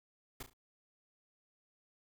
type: noise with echo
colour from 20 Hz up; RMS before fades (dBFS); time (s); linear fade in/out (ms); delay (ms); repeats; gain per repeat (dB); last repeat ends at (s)
pink; -44; 0.4-0.43; 5; 35; 3; -9; 0.535
effects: none